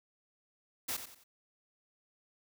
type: noise with echo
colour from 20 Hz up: white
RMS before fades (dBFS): -36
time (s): 0.88-0.97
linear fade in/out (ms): 10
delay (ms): 90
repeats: 3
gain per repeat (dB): -9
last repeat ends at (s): 1.24
effects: none